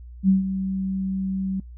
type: tone with ADSR envelope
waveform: sine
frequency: 191.1 Hz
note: G3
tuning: 44 cents flat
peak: -12 dBFS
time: 0.23-1.6 s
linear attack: 56 ms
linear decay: 140 ms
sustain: -11 dB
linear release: 4 ms
effects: noise-tail reverb RT60 0.1 s tail -24 dB re dry + added 60 Hz sine -38 dBFS peak until 1.77 s